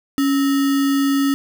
sine tone with sample-and-hold, 277.2 Hz, C#4, in tune, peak -14 dBFS, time 0.18-1.34 s, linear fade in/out 0 ms, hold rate 1575 Hz, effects none

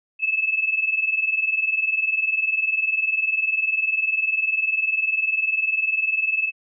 sine tone pair together, 2605 / 2625 Hz, E7 / E7, -21 / -8 cents, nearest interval unison, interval 13 cents, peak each -21 / -24 dBFS, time 0.19-6.52 s, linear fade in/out 50 ms, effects none

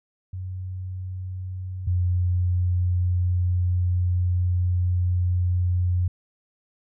sine tone pair in turn, 92.5 / 89.56 Hz, F#2 / F2, 0 / +44 cents, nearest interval minor second, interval 56 cents, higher first, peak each -29 / -19 dBFS, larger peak second, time 0.33-1.87 / 1.87-6.08 s, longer second, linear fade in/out 5 ms, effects none

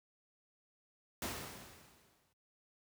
pink noise with exponential decay, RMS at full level -38 dBFS, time 1.22-2.33 s, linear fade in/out 2 ms, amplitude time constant 240 ms, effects noise-tail reverb RT60 0.1 s tail -22 dB re dry + high-pass 80 Hz 12 dB/octave

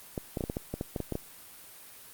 clicks, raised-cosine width 2 ms, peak -18 dBFS, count 12, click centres 0.178 / 0.372 / 0.408 / 0.439 / 0.499 / 0.569 / 0.74 / 0.811 / 0.962 / 1.003 / 1.123 / 1.154 s, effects white hiss -50 dBFS RMS until 2.13 s + Opus 32 kbps

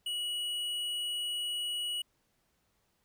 sine tone with tanh clipping, 2925 Hz, F#7, 21 cents flat, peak -34 dBFS, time 0.06-2.02 s, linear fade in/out 5 ms, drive 11 dB, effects pink hiss -75 dBFS RMS until 3.04 s

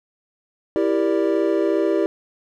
triangle chord, E half-diminished seventh, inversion none, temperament equal, 329.6 / 392 / 466.2 / 587.3 Hz, E4 / G4 / Bb4 / D5, 0 / 0 / 0 / 0 cents, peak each -19 / -19 / -24 / -22 dBFS, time 0.76-2.06 s, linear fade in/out 0 ms, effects none

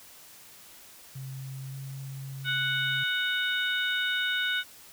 sine tone with pitch glide, 133.4 to 135.42 Hz, C3 to C#3, +34 to -40 cents, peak -36 dBFS, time 1.15-3.04 s, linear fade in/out 10 ms, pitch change +26 cents, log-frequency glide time 1.63-1.78 s
harmonic tone, 740 Hz, F#5, in tune, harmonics 2 / 3 / 4 / 5, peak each -28 / -36 / -34 / -32 dBFS, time 2.44-4.64 s, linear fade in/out 50 ms
effects white hiss -51 dBFS RMS until 4.92 s

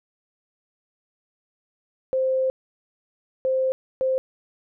sine tone bursts at uneven times, 523 Hz, C5, 1 cent flat, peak -19 dBFS, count 3, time 2.13-2.5 / 3.45-3.72 / 4.01-4.18 s, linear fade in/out 0 ms, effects none

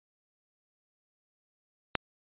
click, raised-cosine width 0.3 ms, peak -9 dBFS, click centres 1.953 s, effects resampled to 8000 Hz

